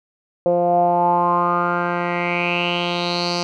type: tone with low-pass filter sweep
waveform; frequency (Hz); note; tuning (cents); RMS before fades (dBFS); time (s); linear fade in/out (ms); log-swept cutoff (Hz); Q
10% pulse; 174.61; F3; 0; -19; 0.46-3.43; 0; 550 to 5100; 6.1
effects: none